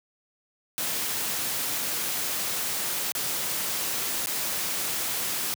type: noise with dropouts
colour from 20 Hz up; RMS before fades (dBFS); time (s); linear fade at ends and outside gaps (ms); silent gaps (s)
white; -29; 0.78-5.54; 0; 3.12-3.151 / 4.26-4.27
effects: high-pass 100 Hz 12 dB/octave